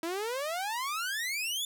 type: exponential sweep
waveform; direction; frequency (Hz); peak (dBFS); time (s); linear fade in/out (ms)
sawtooth; up; 320 to 3560; -28; 0.03-1.65; 2
effects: none